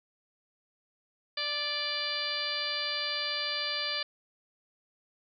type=harmonic tone with a mistuned harmonic; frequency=589 Hz; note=D5; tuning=5 cents sharp; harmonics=1 / 2 / 3 / 4 / 5 / 6 / 7 / 8; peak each=-42 / -42 / -39 / -39 / -39 / -38 / -38 / -35 dBFS; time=1.37-4.03 s; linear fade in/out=5 ms; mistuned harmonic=3; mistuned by=-21 cents; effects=none